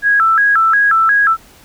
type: tone with vibrato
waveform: sine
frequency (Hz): 1480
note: F#6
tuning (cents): 0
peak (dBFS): -8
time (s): 0.02-1.37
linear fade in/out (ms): 50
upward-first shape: square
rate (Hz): 2.8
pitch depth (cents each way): 190
effects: pink hiss -44 dBFS RMS until 1.64 s